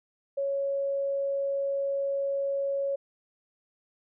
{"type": "tone", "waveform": "sine", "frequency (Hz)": 554.4, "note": "C#5", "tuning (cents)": 0, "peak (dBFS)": -26, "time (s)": [0.37, 2.96], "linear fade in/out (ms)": 10, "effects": []}